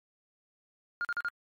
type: tone bursts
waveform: sine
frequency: 1414 Hz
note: F6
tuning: 21 cents sharp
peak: -27 dBFS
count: 4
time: 1.01-1.285 s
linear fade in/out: 0 ms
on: 38 ms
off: 41 ms
effects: tanh soft clip ceiling -27 dBFS + MP3 96 kbps